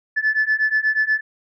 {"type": "beating tone pair", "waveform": "sine", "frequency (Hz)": [1734, 1742.3], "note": ["A6", "A6"], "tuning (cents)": [-26, -17], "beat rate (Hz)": 8.3, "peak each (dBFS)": [-19, -18], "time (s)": [0.16, 1.21], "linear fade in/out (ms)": 20, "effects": ["tanh soft clip ceiling -11 dBFS"]}